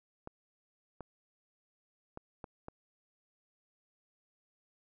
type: clicks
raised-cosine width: 1 ms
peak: -29 dBFS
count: 5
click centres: 0.274 / 1.007 / 2.174 / 2.442 / 2.684 s
effects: none